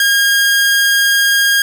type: tone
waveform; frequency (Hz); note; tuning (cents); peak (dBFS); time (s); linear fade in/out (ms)
sawtooth; 1623; G#6; -40; -6; 0-1.62; 2
effects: none